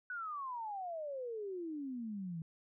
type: exponential sweep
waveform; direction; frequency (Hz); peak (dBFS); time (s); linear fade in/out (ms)
sine; down; 1500 to 158.1; -39; 0.1-2.42; 2
effects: none